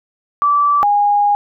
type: tone pair in turn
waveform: sine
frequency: 1160 / 820.2 Hz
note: D6 / G#5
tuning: -22 / -22 cents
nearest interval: tritone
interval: 600 cents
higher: first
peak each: -10 dBFS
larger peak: neither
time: 0.42-0.83 / 0.83-1.35 s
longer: second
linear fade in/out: 0 ms
effects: none